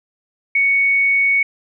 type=tone; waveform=sine; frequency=2225 Hz; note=C#7; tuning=6 cents sharp; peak=-12 dBFS; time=0.55-1.43 s; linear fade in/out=5 ms; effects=none